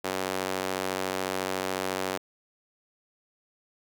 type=tone with high-pass filter; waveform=sawtooth; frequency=94 Hz; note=F#2; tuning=28 cents sharp; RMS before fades=-31 dBFS; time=0.04-2.18 s; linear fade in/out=10 ms; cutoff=420 Hz; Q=0.91; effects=none

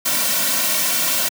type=noise with comb filter; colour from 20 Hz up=white; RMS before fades=-19 dBFS; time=0.05-1.29 s; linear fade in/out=10 ms; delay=2.4 ms; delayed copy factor=-0.8; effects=high-pass 200 Hz 12 dB/octave

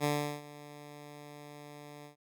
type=tone with ADSR envelope; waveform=10% pulse; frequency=146.83 Hz; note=D3; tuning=in tune; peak=-19 dBFS; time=0-2.16 s; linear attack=42 ms; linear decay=370 ms; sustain=-20 dB; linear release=110 ms; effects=none

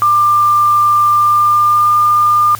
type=tone with pitch glide; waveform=sine; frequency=1191 to 1204.1 Hz; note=D6 to D6; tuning=+24 to +43 cents; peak=-7 dBFS; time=0.02-2.55 s; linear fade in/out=0 ms; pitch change=+19 cents; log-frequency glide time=1.07-1.92 s; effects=added 108 Hz sine -31 dBFS peak until 2.59 s + white hiss -33 dBFS RMS until 2.59 s

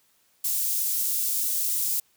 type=high-pass noise; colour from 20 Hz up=white; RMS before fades=-26 dBFS; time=0.44-2 s; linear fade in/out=5 ms; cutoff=7400 Hz; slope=12 dB/octave; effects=white hiss -65 dBFS RMS until 2.16 s

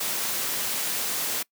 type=noise; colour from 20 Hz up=white; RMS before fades=-28 dBFS; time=0-1.43 s; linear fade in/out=10 ms; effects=noise-tail reverb RT60 0.1 s tail -23 dB re dry + high-pass 150 Hz 12 dB/octave

